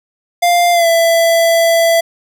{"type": "tone with pitch glide", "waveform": "square", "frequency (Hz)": [698.5, 667], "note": ["F5", "E5"], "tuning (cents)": [0, 20], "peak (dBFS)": -9, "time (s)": [0.42, 2.01], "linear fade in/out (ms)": 10, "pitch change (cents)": -80, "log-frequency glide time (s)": [0.72, 0.87], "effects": []}